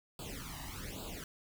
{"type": "noise with flanger", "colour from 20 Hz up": "pink", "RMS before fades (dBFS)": -44, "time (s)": [0.19, 1.24], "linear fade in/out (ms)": 2, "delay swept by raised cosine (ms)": [0.25, 1.06], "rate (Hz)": 1.2, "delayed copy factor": 1, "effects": []}